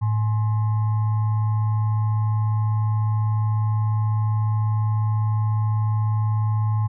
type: tone with frequency modulation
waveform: sine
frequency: 108.2 Hz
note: A2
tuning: 29 cents flat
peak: -18 dBFS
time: 0.01-6.88 s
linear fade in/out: 20 ms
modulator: 950 Hz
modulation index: 0.25
effects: none